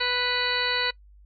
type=harmonic tone; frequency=493.9 Hz; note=B4; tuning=in tune; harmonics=1 / 2 / 3 / 4 / 5 / 6 / 8 / 9; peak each=-33 / -33 / -30 / -30 / -33 / -34 / -28 / -32 dBFS; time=0-0.91 s; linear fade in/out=10 ms; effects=noise-tail reverb RT60 0.1 s tail -23 dB re dry + added 50 Hz sine -49 dBFS peak until 1.25 s